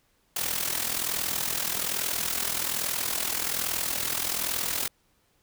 white noise with amplitude modulation, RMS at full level -26 dBFS, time 0.36-4.88 s, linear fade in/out 5 ms, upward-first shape sine, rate 41.2 Hz, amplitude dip 70%, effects pink hiss -68 dBFS RMS until 5.42 s

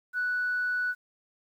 sine tone, 1480 Hz, F#6, in tune, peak -25 dBFS, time 0.13-0.95 s, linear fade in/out 50 ms, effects tanh soft clip ceiling -22 dBFS + 10-bit

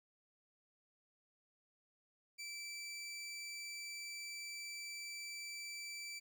20% pulse tone, 2327 Hz, D7, 17 cents flat, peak -40 dBFS, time 2.38-6.2 s, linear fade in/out 20 ms, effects 13-bit

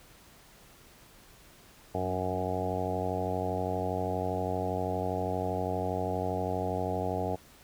harmonic tone with a mistuned harmonic, 92.5 Hz, F#2, in tune, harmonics 1 / 2 / 3 / 4 / 5 / 6 / 7 / 8 / 9, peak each -36 / -39 / -39 / -40 / -36 / -41 / -36 / -37 / -39 dBFS, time 1.94-7.36 s, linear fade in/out 10 ms, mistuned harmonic 2, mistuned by -33 cents, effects pink hiss -56 dBFS RMS until 7.63 s

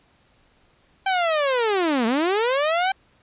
sawtooth linear two-way sweep, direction down then up, 784 to 216.3 to 784 Hz, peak -15 dBFS, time 1.06-2.92 s, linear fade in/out 5 ms, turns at 2.06 s, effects pink hiss -60 dBFS RMS until 3.22 s + resampled to 8000 Hz

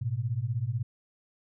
sine beating tone pair, 108.5 / 124.5 Hz, A2 / B2, -24 / +14 cents, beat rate 16 Hz, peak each -31 / -30 dBFS, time 0.01-0.83 s, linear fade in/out 10 ms, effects none

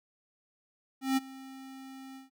square tone with ADSR envelope, 266 Hz, C4, 29 cents sharp, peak -24 dBFS, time 1.01-2.3 s, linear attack 160 ms, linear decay 23 ms, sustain -21 dB, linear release 140 ms, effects noise-tail reverb RT60 0.1 s tail -26 dB re dry

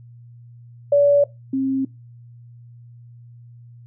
sine tone pair in turn, 573 / 267.3 Hz, D5 / C4, -43 / +37 cents, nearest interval octave + minor second, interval 1320 cents, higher first, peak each -11 / -18 dBFS, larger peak first, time 0.92-1.24 / 1.53-1.85 s, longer neither, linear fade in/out 5 ms, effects noise-tail reverb RT60 0.2 s tail -19 dB re dry + added 119 Hz sine -41 dBFS peak until 3.86 s

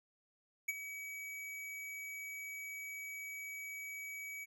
square tone with ADSR envelope, 2274 Hz, C#7, 44 cents sharp, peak -32 dBFS, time 0.68-4.46 s, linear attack 9 ms, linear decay 29 ms, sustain -12 dB, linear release 30 ms, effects none

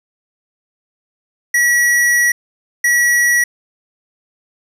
square tone bursts at uneven times, 1929 Hz, B6, 41 cents flat, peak -11 dBFS, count 2, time 1.54-2.32 / 2.84-3.44 s, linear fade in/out 5 ms, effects resampled to 32000 Hz + 7-bit

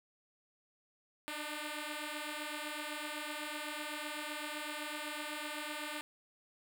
5% pulse beating tone pair, 296.5 / 304.4 Hz, D4 / D#4, +17 / -38 cents, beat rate 7.9 Hz, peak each -31 dBFS, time 1.28-6.01 s, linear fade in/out 0 ms, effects none

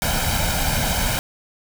pink noise with comb filter, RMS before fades -21 dBFS, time 0.02-1.19 s, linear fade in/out 0 ms, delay 1.3 ms, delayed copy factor +0.7, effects none

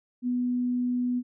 sine tone, 246.9 Hz, B3, in tune, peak -24 dBFS, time 0.22-1.23 s, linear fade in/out 50 ms, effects none

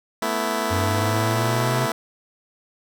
10% pulse chord, A suspended second, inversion none, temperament just, 220 / 247.5 / 330 Hz, A3 / B3 / E4, 0 / +4 / +2 cents, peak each -18 / -20 / -20 dBFS, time 0.22-1.92 s, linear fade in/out 2 ms
square linear sweep, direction up, 92 to 130.81 Hz, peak -23 dBFS, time 0.7-1.87 s, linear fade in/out 20 ms
effects none

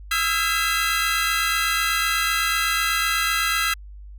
25% pulse tone cluster, 1292 / 1360 / 1627 / 2018 Hz, E6 / F6 / G#6 / B6, -35 / -46 / -36 / +37 cents, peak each -22 dBFS, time 0.11-3.74 s, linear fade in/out 5 ms, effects added 50 Hz sine -37 dBFS peak until 4.18 s

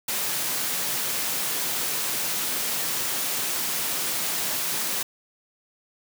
white high-pass noise, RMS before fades -27 dBFS, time 0.08-5.03 s, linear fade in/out 5 ms, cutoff 120 Hz, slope 48 dB/octave, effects none

